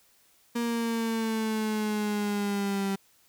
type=exponential sweep; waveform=35% pulse; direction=down; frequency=236.5 to 194.9 Hz; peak=-25 dBFS; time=0.55-2.96 s; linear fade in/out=10 ms; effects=white hiss -63 dBFS RMS until 3.28 s